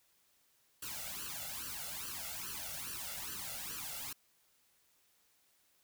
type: noise with flanger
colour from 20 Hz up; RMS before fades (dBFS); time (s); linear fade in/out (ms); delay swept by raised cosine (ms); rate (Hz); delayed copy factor
white; -43; 0.82-4.13; 5; 0.67 to 1.47; 2.4; +0.9
effects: white hiss -72 dBFS RMS until 5.83 s